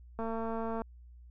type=click train; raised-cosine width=1 ms; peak=-24 dBFS; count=143; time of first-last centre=0.19-0.818 s; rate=226 Hz; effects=added 60 Hz sine -50 dBFS peak until 1.3 s